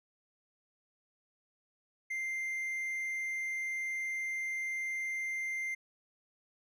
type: tone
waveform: triangle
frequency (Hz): 2093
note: C7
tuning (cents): 0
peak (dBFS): -32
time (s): 2.1-5.75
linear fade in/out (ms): 10
effects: none